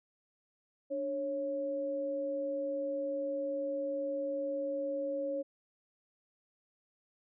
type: tone pair together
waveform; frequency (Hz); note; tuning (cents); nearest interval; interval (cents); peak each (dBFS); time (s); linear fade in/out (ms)
sine; 293.7 / 551.2; D4 / C#5; 0 / -10; major seventh; 1090; -40 / -33; 0.9-5.43; 20
effects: none